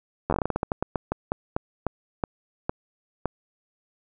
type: slowing click train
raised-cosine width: 1 ms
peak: -10 dBFS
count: 21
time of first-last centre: 0.3-3.257 s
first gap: 11 ms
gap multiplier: 1.23
effects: none